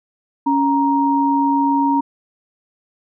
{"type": "tone pair together", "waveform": "sine", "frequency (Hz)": [278.5, 936.8], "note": ["C#4", "A#5"], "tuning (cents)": [8, 8], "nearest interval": "octave + major sixth", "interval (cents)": 2100, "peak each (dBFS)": -16, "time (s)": [0.46, 2.01], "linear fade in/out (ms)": 10, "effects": []}